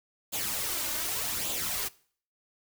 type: noise with flanger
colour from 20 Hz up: white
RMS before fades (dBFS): -32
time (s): 0.32-1.89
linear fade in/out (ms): 20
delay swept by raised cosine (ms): 0.27 to 3.37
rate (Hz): 0.85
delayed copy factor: +0.55
effects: noise-tail reverb RT60 0.5 s tail -21 dB re dry